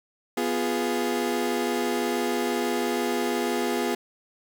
30% pulse chord, F diminished, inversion second, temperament equal, 246.9 / 349.2 / 415.3 Hz, Cb4 / F4 / Ab4, 0 / 0 / 0 cents, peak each -26 dBFS, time 0.37-3.95 s, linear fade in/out 5 ms, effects 9-bit

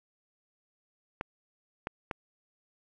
clicks, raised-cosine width 0.5 ms, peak -18 dBFS, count 3, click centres 1.211 / 1.871 / 2.112 s, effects none

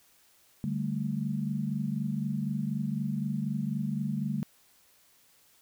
sine chord, D suspended fourth, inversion none, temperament equal, 146.83 / 196 / 220 Hz, D3 / G3 / A3, 0 / 0 / 0 cents, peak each -33 dBFS, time 0.64-4.43 s, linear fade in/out 0 ms, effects white hiss -63 dBFS RMS until 5.61 s

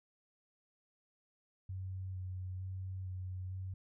sine tone with vibrato, 93.2 Hz, F#2, 13 cents sharp, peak -39 dBFS, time 1.69-3.74 s, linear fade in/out 5 ms, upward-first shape square, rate 1.1 Hz, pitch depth 15 cents each way, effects none

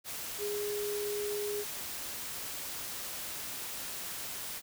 sine tone in noise, 413.5 Hz, G#4, 8 cents flat, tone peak -33 dBFS, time 0.38-1.65 s, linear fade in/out 50 ms, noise white, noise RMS -40 dBFS, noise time 0.04-4.62 s, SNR +4 dB, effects none

